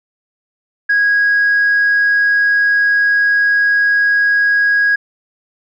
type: tone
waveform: sine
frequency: 1650 Hz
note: G#6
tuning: 12 cents flat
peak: -8 dBFS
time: 0.89-4.96 s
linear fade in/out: 10 ms
effects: tanh soft clip ceiling -7 dBFS